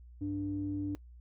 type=tone with low-pass filter; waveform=square; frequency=98.2 Hz; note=G2; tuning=4 cents sharp; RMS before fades=-35 dBFS; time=0.21-0.95 s; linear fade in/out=0 ms; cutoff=290 Hz; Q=7.9; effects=noise-tail reverb RT60 0.1 s tail -22 dB re dry + added 60 Hz sine -50 dBFS peak until 1.2 s